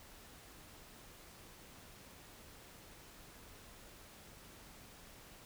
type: silence
effects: pink hiss -57 dBFS RMS until 5.45 s